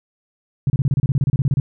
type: tone bursts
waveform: sine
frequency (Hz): 135.7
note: C#3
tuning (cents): -36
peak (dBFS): -13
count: 16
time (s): 0.67-1.6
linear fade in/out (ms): 2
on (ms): 30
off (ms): 30
effects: none